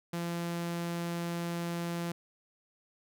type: tone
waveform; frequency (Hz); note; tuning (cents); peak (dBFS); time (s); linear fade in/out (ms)
sawtooth; 171; F3; -36; -29; 0.13-2.12; 5
effects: none